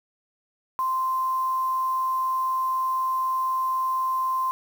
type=tone with quantisation; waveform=sine; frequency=1042 Hz; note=C6; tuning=7 cents flat; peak=-22 dBFS; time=0.79-4.51 s; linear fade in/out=0 ms; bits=7; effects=none